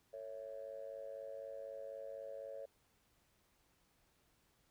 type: tone with amplitude modulation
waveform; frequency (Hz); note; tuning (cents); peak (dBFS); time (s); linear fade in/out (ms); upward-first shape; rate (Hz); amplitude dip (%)
sine; 554.4; C#5; 0; -40; 0.13-2.66; 10; sine; 104; 95
effects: tanh soft clip ceiling -37 dBFS + pink hiss -75 dBFS RMS until 4.7 s